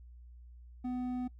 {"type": "tone with hard clipping", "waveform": "sine", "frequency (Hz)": 250, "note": "B3", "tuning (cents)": 21, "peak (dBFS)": -35, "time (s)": [0.84, 1.28], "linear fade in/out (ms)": 10, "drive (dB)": 6, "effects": ["noise-tail reverb RT60 0.1 s tail -20 dB re dry", "added 60 Hz sine -50 dBFS peak until 1.39 s"]}